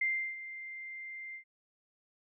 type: tone with ADSR envelope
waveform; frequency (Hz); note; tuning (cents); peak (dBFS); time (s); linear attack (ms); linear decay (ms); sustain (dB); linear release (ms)
sine; 2093; C7; 0; -27; 0.01-1.44; 6; 340; -14; 91
effects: none